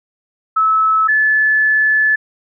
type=tone pair in turn; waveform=sine; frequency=1300 / 1731.3 Hz; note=E6 / A6; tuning=-24 / -28 cents; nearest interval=perfect fourth; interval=496 cents; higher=second; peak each=-10 dBFS; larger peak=neither; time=0.56-1.08 / 1.08-2.16 s; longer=second; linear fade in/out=10 ms; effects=none